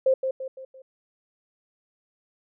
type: tone with echo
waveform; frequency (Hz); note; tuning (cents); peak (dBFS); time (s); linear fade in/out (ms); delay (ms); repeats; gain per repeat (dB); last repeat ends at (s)
sine; 526; C5; +9; -16; 0.06-0.14; 5; 170; 4; -7; 0.82
effects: none